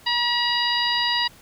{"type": "harmonic tone", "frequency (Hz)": 959, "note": "A#5", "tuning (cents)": 49, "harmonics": [1, 2, 3, 4, 5], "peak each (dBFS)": [-26, -26, -26, -26, -26], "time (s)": [0.06, 1.28], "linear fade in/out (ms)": 10, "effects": ["pink hiss -50 dBFS RMS until 1.41 s"]}